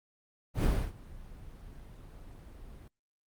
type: noise with ADSR envelope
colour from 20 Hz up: brown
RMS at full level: -24 dBFS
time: 0.54-2.88 s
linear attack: 100 ms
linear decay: 280 ms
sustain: -24 dB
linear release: 3 ms
effects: Opus 32 kbps